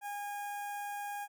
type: tone with notch filter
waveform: sawtooth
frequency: 817 Hz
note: G#5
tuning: 29 cents flat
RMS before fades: -40 dBFS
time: 0.01-1.28 s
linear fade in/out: 50 ms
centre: 4200 Hz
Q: 0.69
effects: none